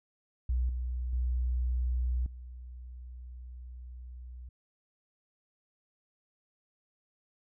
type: tone with level steps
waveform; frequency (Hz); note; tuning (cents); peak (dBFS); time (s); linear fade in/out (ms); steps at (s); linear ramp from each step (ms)
sine; 61.74; B1; 0; -26 / -31 / -27 / -42; 0.49-4.49; 5; 0.69 / 1.13 / 2.26; 2
effects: none